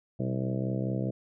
harmonic tone with a mistuned harmonic, 64.7 Hz, C2, 19 cents flat, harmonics 2 / 3 / 4 / 5 / 6 / 7 / 8 / 9 / 10, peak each -31 / -33 / -40 / -37 / -43 / -42 / -40 / -44 / -43 dBFS, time 0.19-1.11 s, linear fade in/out 10 ms, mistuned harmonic 2, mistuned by -68 cents, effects none

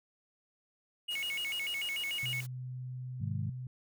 triangle tone with vibrato, 2517 Hz, D#7, 19 cents sharp, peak -32 dBFS, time 1.08-2.41 s, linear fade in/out 10 ms, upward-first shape square, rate 6.8 Hz, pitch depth 230 cents each way
white noise, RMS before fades -48 dBFS, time 1.1-2.47 s, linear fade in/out 20 ms
sine tone, 126.9 Hz, B2, 47 cents sharp, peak -38 dBFS, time 2.23-3.67 s, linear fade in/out 2 ms
harmonic tone, 51.3 Hz, G#1, 21 cents flat, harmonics 2 / 3 / 4, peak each -35 / -38 / -43 dBFS, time 3.2-3.5 s, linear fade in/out 10 ms
effects none

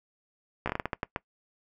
slowing click train, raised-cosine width 0.5 ms, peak -14 dBFS, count 10, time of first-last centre 0.66-1.161 s, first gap 15 ms, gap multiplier 1.31, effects noise-tail reverb RT60 0.1 s tail -21 dB re dry

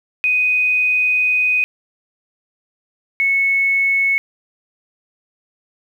sine tone pair in turn, 2496 / 2202 Hz, D#7 / C#7, +5 / -12 cents, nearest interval major second, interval 217 cents, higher first, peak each -13 dBFS, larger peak neither, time 0.24-1.64 / 3.2-4.18 s, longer first, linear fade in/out 0 ms, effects 8-bit

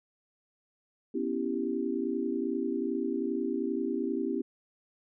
sine chord, C# half-diminished seventh, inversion third, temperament equal, 246.9 / 277.2 / 329.6 / 392 Hz, B3 / C#4 / E4 / G4, 0 / 0 / 0 / 0 cents, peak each -34 dBFS, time 1.14-4.42 s, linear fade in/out 10 ms, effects none

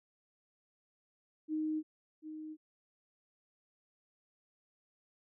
sine tone with echo, 310.6 Hz, D#4, 3 cents flat, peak -32 dBFS, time 1.48-1.83 s, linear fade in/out 50 ms, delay 740 ms, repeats 1, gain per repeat -10 dB, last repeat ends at 2.57 s, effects none

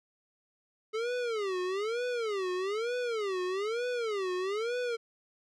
square tone with vibrato, 424.1 Hz, G#4, 36 cents sharp, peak -31 dBFS, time 0.93-4.97 s, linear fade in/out 20 ms, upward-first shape sine, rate 1.1 Hz, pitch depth 270 cents each way, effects low-pass 5000 Hz 12 dB/octave

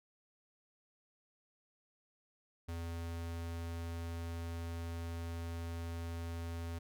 square tone, 84 Hz, E2, 33 cents sharp, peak -40 dBFS, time 2.68-6.79 s, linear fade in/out 10 ms, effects none

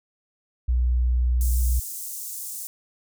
sine tone, 61.3 Hz, B1, 12 cents flat, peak -18 dBFS, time 0.68-1.8 s, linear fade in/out 10 ms
pink high-pass noise, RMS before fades -34 dBFS, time 1.41-2.67 s, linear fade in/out 0 ms, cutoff 7200 Hz, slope 24 dB/octave
effects none

